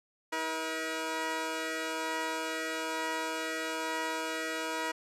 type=tone pair together; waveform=10% pulse; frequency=320.1 / 479.6 Hz; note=D#4 / A#4; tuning=+49 / +49 cents; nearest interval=perfect fifth; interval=700 cents; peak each=-27 dBFS; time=0.32-4.92 s; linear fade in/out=10 ms; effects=low-pass 10000 Hz 12 dB/octave